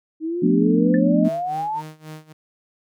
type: exponential sweep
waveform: sine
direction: up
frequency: 311.1 to 932.3 Hz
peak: -22 dBFS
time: 0.2-1.83 s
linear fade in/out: 50 ms
type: chord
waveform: sine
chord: B half-diminished seventh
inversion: second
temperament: just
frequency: 177.8 / 222.2 / 246.9 / 296.3 Hz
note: F3 / A3 / B3 / D4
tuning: +31 / +17 / 0 / +15 cents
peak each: -20 dBFS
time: 0.42-1.29 s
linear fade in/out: 10 ms
type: tone with exponential decay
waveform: sine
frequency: 1760 Hz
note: A6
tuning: in tune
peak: -24 dBFS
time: 0.94-1.02 s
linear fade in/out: 2 ms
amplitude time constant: 16 ms
type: tone with tremolo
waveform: sawtooth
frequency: 155.56 Hz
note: D#3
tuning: in tune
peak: -29 dBFS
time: 1.24-2.33 s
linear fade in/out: 10 ms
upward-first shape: sine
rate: 3.7 Hz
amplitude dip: 90%
effects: none